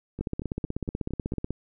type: two click trains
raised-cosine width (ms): 3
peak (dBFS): -16 / -23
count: 22 / 6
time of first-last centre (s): 0.21-1.506 / 0.19-1.337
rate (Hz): 16.2 / 4.36
effects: none